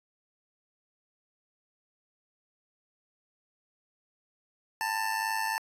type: tone with amplitude modulation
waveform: 25% pulse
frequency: 888 Hz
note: A5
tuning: 16 cents sharp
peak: -22 dBFS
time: 4.81-5.58 s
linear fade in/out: 0 ms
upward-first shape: sine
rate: 103 Hz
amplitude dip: 65%
effects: resampled to 32000 Hz